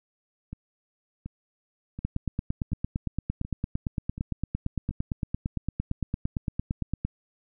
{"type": "two click trains", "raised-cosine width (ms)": 5, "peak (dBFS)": [-24, -15], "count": [7, 45], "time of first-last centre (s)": [[0.53, 4.91], [2.05, 7.05]], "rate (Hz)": [1.37, 8.8], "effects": []}